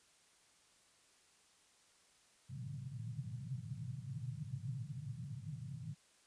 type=band-pass noise; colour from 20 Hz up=white; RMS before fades=-45 dBFS; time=2.49-5.95 s; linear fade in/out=20 ms; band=110 to 150 Hz; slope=48 dB/octave; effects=white hiss -69 dBFS RMS until 6.26 s + resampled to 22050 Hz